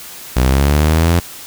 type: linear sweep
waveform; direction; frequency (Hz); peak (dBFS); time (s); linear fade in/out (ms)
sawtooth; up; 61.74 to 87.31; -6; 0.36-1.2; 10
effects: white hiss -33 dBFS RMS until 1.46 s